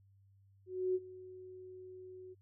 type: tone with ADSR envelope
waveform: sine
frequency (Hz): 370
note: F#4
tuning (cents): 0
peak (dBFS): -29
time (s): 0.66-2.35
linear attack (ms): 290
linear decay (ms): 40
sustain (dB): -19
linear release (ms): 27
effects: added 98 Hz sine -63 dBFS peak until 2.41 s